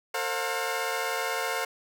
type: tone cluster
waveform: 15% pulse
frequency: 453.5 / 533 / 716 Hz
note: A#4 / C5 / F5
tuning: -48 / +32 / +43 cents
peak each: -26 dBFS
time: 0.14-1.65 s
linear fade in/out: 5 ms
effects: none